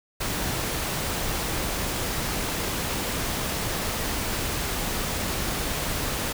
pink noise, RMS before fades -28 dBFS, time 0.2-6.33 s, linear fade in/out 10 ms, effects none

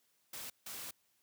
white noise bursts at uneven times, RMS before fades -45 dBFS, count 2, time 0.33-0.5 / 0.66-0.91 s, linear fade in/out 5 ms, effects white hiss -75 dBFS RMS until 1.22 s + high-pass 80 Hz 12 dB/octave

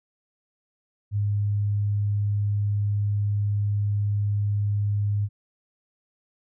sine tone, 102.7 Hz, G#2, 19 cents flat, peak -21 dBFS, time 1.11-5.29 s, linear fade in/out 50 ms, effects none

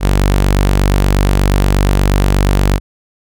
sawtooth tone, 48.39 Hz, G1, 22 cents flat, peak -5 dBFS, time 0-2.8 s, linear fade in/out 50 ms, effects none

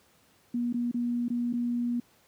sine tone with dropouts, 240.2 Hz, B3, 48 cents flat, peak -26 dBFS, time 0.54-2 s, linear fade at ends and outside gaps 5 ms, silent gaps 0.727-0.741 / 0.914-0.942 / 1.283-1.301 / 1.528-1.535 s, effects pink hiss -63 dBFS RMS until 2.27 s + high-pass 100 Hz 12 dB/octave

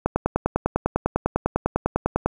click train, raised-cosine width 1 ms, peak -5 dBFS, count 23, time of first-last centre 0.06-2.26 s, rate 10 Hz, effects 7-bit

